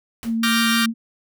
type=noise with exponential decay; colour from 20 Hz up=pink; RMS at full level=-32 dBFS; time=0.23-0.41 s; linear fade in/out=0 ms; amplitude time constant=37 ms
type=tone with vibrato; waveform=sine; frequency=227.7 Hz; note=A#3; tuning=40 cents flat; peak=-19 dBFS; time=0.24-0.94 s; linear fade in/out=50 ms; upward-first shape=sine; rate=6.1 Hz; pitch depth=14 cents each way
type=chord; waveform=20% pulse; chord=G minor seventh; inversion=second; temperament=equal; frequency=1174.7 / 1396.9 / 1568 / 1864.7 Hz; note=D6 / F6 / G6 / Bb6; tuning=0 / 0 / 0 / 0 cents; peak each=-19 dBFS; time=0.43-0.86 s; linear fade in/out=5 ms
effects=none